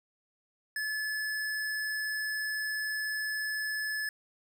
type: tone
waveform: square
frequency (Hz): 1723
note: A6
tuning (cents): -37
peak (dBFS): -32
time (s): 0.76-4.09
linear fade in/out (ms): 2
effects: none